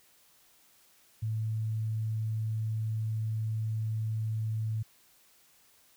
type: tone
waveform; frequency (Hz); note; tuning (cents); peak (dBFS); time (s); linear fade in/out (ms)
sine; 110; A2; 0; -29; 1.22-4.83; 10
effects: white hiss -63 dBFS RMS until 5.96 s